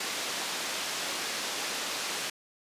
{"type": "band-pass noise", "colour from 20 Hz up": "white", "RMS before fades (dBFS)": -34, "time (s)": [0, 2.3], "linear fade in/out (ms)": 5, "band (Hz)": [230, 5600], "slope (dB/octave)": 12, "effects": ["resampled to 32000 Hz"]}